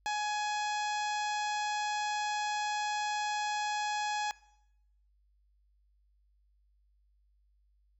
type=harmonic tone; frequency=839 Hz; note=G#5; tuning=17 cents sharp; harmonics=1 / 2 / 3 / 4 / 5 / 6 / 7 / 8 / 9; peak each=-32 / -38 / -42 / -44 / -46 / -48 / -49 / -50 / -51 dBFS; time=0.06-4.31 s; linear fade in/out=0 ms; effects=noise-tail reverb RT60 0.8 s tail -20 dB re dry + added 50 Hz sine -66 dBFS peak until 7.99 s